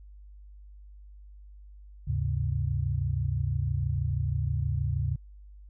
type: tone cluster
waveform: sine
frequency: 75.8 / 102 / 134.8 Hz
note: D#2 / G#2 / C#3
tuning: -45 / -31 / -48 cents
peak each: -30 dBFS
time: 2.07-5.16 s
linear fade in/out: 10 ms
effects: added 50 Hz sine -46 dBFS peak until 5.69 s